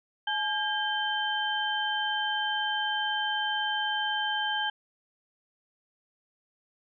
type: tone cluster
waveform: sine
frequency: 852 / 1610 / 3108 Hz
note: G#5 / G6 / G7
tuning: +44 / +46 / -16 cents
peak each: -31 dBFS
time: 0.27-4.7 s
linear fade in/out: 5 ms
effects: none